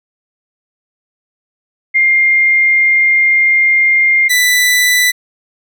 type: tone pair in turn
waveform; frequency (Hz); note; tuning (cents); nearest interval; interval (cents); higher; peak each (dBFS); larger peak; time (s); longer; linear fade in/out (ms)
sine / sawtooth; 2113 / 1984.5; C7 / B6; +16 / +8; minor second; 108; first; -7 / -5; second; 1.94-4.29 / 4.29-5.12; first; 20
effects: none